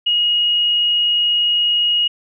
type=tone; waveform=sine; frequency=2883 Hz; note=F#7; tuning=46 cents flat; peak=-13 dBFS; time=0.06-2.08 s; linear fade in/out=10 ms; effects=none